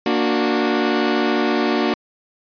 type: chord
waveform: sawtooth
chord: Bb augmented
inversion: none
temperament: equal with one note detuned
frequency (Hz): 233.1 / 293.7 / 367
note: Bb3 / D4 / F#4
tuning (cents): 0 / 0 / -14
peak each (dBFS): -17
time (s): 0.06-1.94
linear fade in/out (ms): 2
effects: resampled to 11025 Hz